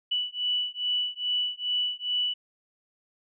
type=beating tone pair; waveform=sine; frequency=2960 / 2962.4 Hz; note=F#7 / F#7; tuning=0 / +1 cents; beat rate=2.4 Hz; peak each=-29 dBFS; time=0.11-2.34 s; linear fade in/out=10 ms; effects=none